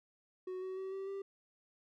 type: tone with pitch steps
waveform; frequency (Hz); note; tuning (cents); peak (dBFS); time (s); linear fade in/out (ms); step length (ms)
triangle; 370 / 375.6 / 381.3 / 387.1 / 392.9; F#4 / F#4 / G4 / G4 / G4; 0 / +26 / -48 / -22 / +4; -37; 0.47-1.22; 5; 150
effects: none